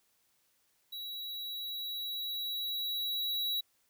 square tone with level ramp, 3897 Hz, B7, 24 cents flat, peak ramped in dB -40 to -31 dBFS, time 0.92-3.61 s, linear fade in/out 10 ms, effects white hiss -73 dBFS RMS until 3.89 s

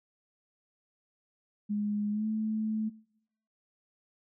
sine tone with pitch glide, 207.7 to 217.5 Hz, G#3 to A3, 0 to -20 cents, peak -28 dBFS, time 1.69-2.9 s, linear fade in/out 20 ms, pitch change +80 cents, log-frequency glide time 2.11-2.26 s, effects noise-tail reverb RT60 0.8 s tail -24 dB re dry

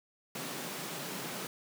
pink high-pass noise, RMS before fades -40 dBFS, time 0.35-1.47 s, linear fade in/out 2 ms, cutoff 140 Hz, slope 48 dB/octave, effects none

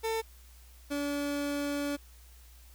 30% pulse tone pair in turn, 447.6 / 287 Hz, A4 / D4, +30 / -40 cents, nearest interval minor sixth, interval 770 cents, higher first, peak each -27 / -28 dBFS, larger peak first, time 0.03-0.22 / 0.9-1.97 s, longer second, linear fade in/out 20 ms, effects added 60 Hz sine -52 dBFS peak until 2.74 s + white hiss -60 dBFS RMS until 2.74 s

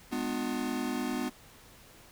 square chord, G# diminished seventh, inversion none, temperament just, 207.7 / 249.2 / 299 / 358.8 Hz, G#3 / B3 / D4 / F4, 0 / +16 / +31 / +47 cents, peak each -40 / -34 / -38 / -40 dBFS, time 0.11-1.3 s, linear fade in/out 20 ms, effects pink hiss -55 dBFS RMS until 2.11 s

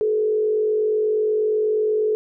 sine tone with frequency modulation, 430 Hz, A4, 40 cents flat, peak -17 dBFS, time 0.01-2.15 s, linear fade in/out 0 ms, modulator 48.3 Hz, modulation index 0.46, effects none

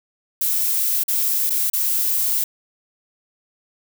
violet noise with dropouts, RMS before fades -20 dBFS, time 0.41-2.44 s, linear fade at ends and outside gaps 5 ms, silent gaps 1.037-1.081 / 1.497-1.503 / 1.7-1.733 s, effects none

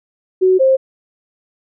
sine tone pair in turn, 373 / 529 Hz, F#4 / C5, +14 / +19 cents, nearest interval tritone, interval 605 cents, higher second, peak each -8 dBFS, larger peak neither, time 0.41-0.59 / 0.59-0.77 s, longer neither, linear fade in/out 20 ms, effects none

